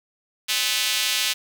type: tone with high-pass filter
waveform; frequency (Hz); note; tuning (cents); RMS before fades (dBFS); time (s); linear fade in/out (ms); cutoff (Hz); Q
square; 116.3; A#2; -4; -23; 0.48-1.34; 20; 3100; 1.5
effects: none